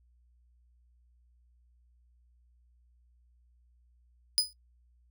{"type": "tone with exponential decay", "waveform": "35% pulse", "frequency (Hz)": 4978, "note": "D#8", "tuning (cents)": 0, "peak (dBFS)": -17, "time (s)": [4.38, 4.53], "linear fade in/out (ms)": 0, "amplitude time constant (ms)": 32, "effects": ["noise-tail reverb RT60 0.1 s tail -21 dB re dry", "added 60 Hz sine -62 dBFS peak until 5.1 s"]}